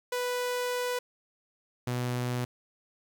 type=tone pair in turn; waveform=sawtooth; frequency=493.9 / 123.47 Hz; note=B4 / B2; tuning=0 / 0 cents; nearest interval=2 octaves; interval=2400 cents; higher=first; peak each=-25 dBFS; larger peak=neither; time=0.12-0.99 / 1.87-2.45 s; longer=first; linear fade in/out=5 ms; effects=10-bit